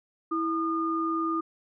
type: tone pair together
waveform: sine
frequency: 327.1 / 1218 Hz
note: E4 / D#6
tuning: -13 / -37 cents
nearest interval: octave + major seventh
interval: 2276 cents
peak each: -28 dBFS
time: 0.31-1.41 s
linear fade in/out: 10 ms
effects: none